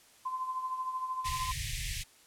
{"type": "tone with tremolo", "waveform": "sine", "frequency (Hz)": 1031, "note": "C6", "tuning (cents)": -26, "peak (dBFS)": -30, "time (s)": [0.25, 1.52], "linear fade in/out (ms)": 10, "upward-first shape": "triangle", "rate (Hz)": 13, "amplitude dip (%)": 65}
{"type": "band-stop noise", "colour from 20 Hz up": "pink", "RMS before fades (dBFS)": -36, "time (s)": [1.24, 2.04], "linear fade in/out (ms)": 20, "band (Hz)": [150, 1800], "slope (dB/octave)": 96}
{"effects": ["white hiss -60 dBFS RMS until 2.26 s", "low-pass 11000 Hz 12 dB/octave"]}